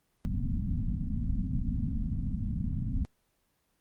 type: low-pass noise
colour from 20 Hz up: pink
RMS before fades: -31 dBFS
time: 0.25-3.05 s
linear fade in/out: 0 ms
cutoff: 260 Hz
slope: 96 dB/octave
effects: pink hiss -74 dBFS RMS until 3.8 s + Opus 24 kbps